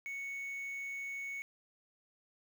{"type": "tone with quantisation", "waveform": "triangle", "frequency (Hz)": 2217, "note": "C#7", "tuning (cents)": 0, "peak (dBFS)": -37, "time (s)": [0.06, 1.42], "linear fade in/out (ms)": 0, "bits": 10, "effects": []}